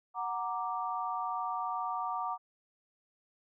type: chord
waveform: sine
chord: Gb augmented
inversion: none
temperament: equal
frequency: 740 / 932.3 / 1174.7 Hz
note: Gb5 / Bb5 / D6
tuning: 0 / 0 / 0 cents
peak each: -37 / -37 / -36 dBFS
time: 0.14-2.38 s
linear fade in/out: 50 ms
effects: none